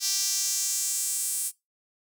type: tone with high-pass filter sweep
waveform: sawtooth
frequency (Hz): 392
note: G4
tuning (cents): 0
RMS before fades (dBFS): -28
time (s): 0-1.52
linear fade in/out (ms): 50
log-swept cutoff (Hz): 5400 to 9100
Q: 2.6
effects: noise-tail reverb RT60 0.2 s tail -20 dB re dry